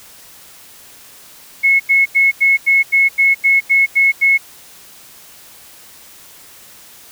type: tone bursts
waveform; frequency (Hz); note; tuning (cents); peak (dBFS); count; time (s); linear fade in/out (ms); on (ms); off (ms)
sine; 2185; C#7; -26; -8; 11; 1.63-4.38; 20; 170; 88
effects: white hiss -41 dBFS RMS until 7.11 s